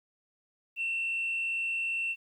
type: tone with frequency modulation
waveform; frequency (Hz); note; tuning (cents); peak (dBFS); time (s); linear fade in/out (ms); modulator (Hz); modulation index
sine; 2700; E7; +41; -28; 0.76-2.16; 50; 57.6; 0.55
effects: tanh soft clip ceiling -24 dBFS + 11-bit